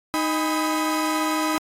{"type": "tone cluster", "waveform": "35% pulse", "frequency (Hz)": [311.1, 812, 996, 1262], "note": ["D#4", "G#5", "B5", "D#6"], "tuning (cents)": [0, -39, 14, 24], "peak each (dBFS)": [-22, -30, -25, -28], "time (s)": [0.14, 1.58], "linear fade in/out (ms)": 0, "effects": ["AAC 48 kbps"]}